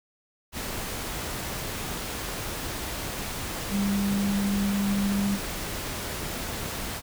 sine tone in noise, 200 Hz, G3, 35 cents sharp, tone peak -23 dBFS, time 3.7-5.39 s, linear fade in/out 50 ms, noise pink, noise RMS -33 dBFS, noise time 0.52-7.02 s, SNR +7 dB, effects none

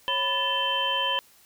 sine tone cluster, 546 / 994 / 1745 / 2677 / 3102 Hz, C#5 / B5 / A6 / E7 / G7, -26 / +11 / -15 / +26 / -19 cents, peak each -34 / -28 / -33 / -34 / -26 dBFS, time 0.08-1.19 s, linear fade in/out 0 ms, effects white hiss -57 dBFS RMS until 1.45 s

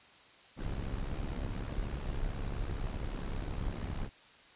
brown noise with amplitude modulation, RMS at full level -33 dBFS, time 0.56-4.1 s, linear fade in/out 50 ms, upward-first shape sine, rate 68.9 Hz, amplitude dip 70%, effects white hiss -58 dBFS RMS until 4.55 s + resampled to 8000 Hz

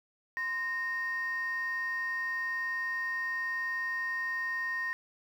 sine tone pair together, 1038 / 1849.5 Hz, C6 / A#6, -14 / -14 cents, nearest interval minor seventh, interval 1000 cents, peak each -39 / -30 dBFS, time 0.37-4.93 s, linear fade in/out 0 ms, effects tanh soft clip ceiling -27 dBFS + 10-bit

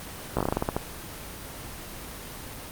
slowing click train, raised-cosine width 1 ms, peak -10 dBFS, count 11, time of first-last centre 0.37-0.765 s, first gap 16 ms, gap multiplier 1.19, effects pink hiss -39 dBFS RMS until 2.71 s + Opus 24 kbps

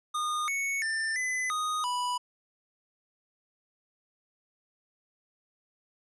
square tone with pitch steps, 1224 / 2216 / 1786 / 2014 / 1243 / 985 Hz, D#6 / C#7 / A6 / B6 / D#6 / B5, -29 / -1 / +25 / +33 / -2 / -5 cents, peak -29 dBFS, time 0.14-2.18 s, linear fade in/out 10 ms, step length 340 ms, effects resampled to 24000 Hz

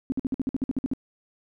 sine tone bursts, 263.1 Hz, C4, 10 cents sharp, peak -22 dBFS, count 12, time 0.1-0.935 s, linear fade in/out 0 ms, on 21 ms, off 53 ms, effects none

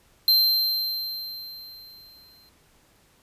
square tone with exponential decay, 4134 Hz, C8, 22 cents flat, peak -15 dBFS, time 0.28-2.49 s, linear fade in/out 1 ms, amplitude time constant 480 ms, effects pink hiss -60 dBFS RMS until 3.22 s + resampled to 32000 Hz

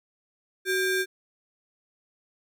square ring-modulated tone, 987 Hz, B5, 1 cent flat, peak -21 dBFS, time 0.65-1.06 s, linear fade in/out 50 ms, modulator 612 Hz, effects none

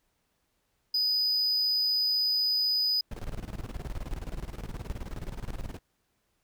triangle tone, 4978 Hz, D#8, in tune, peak -23 dBFS, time 0.94-3.01 s, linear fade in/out 5 ms
brown noise with tremolo, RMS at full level -34 dBFS, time 3.11-5.79 s, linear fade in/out 5 ms, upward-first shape square, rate 19 Hz, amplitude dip 75%
effects pink hiss -75 dBFS RMS until 6.43 s

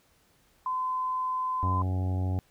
sine tone, 1023 Hz, C6, 39 cents flat, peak -27 dBFS, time 0.66-1.82 s, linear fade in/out 2 ms
harmonic tone, 92.5 Hz, F#2, in tune, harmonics 1 / 2 / 3 / 4 / 5 / 6 / 7 / 8 / 9, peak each -26 / -39 / -38 / -46 / -50 / -49 / -48 / -46 / -47 dBFS, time 1.63-2.39 s, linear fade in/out 0 ms
effects pink hiss -65 dBFS RMS until 2.5 s

